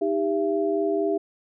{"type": "tone cluster", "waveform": "sine", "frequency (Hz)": [312.9, 397.2, 672], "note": ["D#4", "G4", "E5"], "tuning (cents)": [10, 23, 33], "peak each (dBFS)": [-27, -23, -28], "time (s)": [0.01, 1.18], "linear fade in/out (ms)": 10, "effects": []}